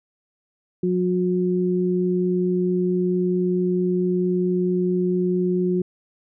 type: tone pair together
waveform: sine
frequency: 180.9 / 361.8 Hz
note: F#3 / F#4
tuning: -39 / -39 cents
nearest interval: octave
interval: 1200 cents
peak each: -21 dBFS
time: 0.83-5.82 s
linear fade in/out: 5 ms
effects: none